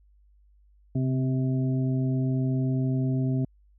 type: harmonic tone with a mistuned harmonic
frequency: 130 Hz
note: C3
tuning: 11 cents flat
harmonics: 1 / 2 / 3 / 5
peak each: -24 / -28 / -38 / -41 dBFS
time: 0.95-3.45 s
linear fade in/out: 5 ms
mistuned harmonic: 1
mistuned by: +28 cents
effects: added 50 Hz sine -56 dBFS peak until 3.78 s